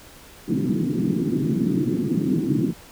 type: band-pass noise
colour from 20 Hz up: white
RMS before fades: -22 dBFS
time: 0.47-2.74 s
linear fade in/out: 50 ms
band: 130 to 340 Hz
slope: 48 dB/octave
effects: pink hiss -46 dBFS RMS until 2.91 s